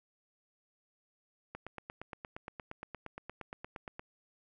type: click train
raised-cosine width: 0.5 ms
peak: -27 dBFS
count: 22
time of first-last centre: 1.55-3.995 s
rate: 8.59 Hz
effects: none